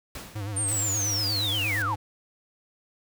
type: noise with exponential decay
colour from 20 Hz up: pink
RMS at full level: -36 dBFS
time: 0.15-0.75 s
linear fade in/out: 2 ms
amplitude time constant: 130 ms
type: tone with vibrato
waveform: square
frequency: 102.4 Hz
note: G#2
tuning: 24 cents flat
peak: -31 dBFS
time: 0.35-1.96 s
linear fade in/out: 10 ms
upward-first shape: sine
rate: 8.5 Hz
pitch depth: 90 cents each way
type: linear sweep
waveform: sine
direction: down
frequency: 9020 to 790 Hz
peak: -25 dBFS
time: 0.56-1.95 s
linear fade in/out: 10 ms
type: noise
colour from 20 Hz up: white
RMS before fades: -38 dBFS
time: 0.68-1.82 s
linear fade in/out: 0 ms
effects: none